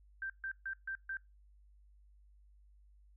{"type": "tone bursts", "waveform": "sine", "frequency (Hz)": 1568, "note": "G6", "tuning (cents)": 0, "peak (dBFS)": -37, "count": 5, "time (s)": [0.22, 1.17], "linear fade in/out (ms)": 2, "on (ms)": 78, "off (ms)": 140, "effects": ["noise-tail reverb RT60 0.2 s tail -22 dB re dry", "added 50 Hz sine -60 dBFS peak until 3.16 s"]}